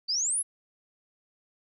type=exponential sweep; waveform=sine; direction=up; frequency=4517 to 11180 Hz; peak=-25 dBFS; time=0.08-0.43 s; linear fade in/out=20 ms; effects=none